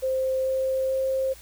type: tone with pitch steps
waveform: sine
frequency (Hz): 523.3 / 526.3 / 529.4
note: C5 / C5 / C5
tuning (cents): 0 / +10 / +20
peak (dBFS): -22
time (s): 0.02-1.34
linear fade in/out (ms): 20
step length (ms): 440
effects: added 60 Hz sine -49 dBFS peak until 1.41 s + white hiss -49 dBFS RMS until 1.41 s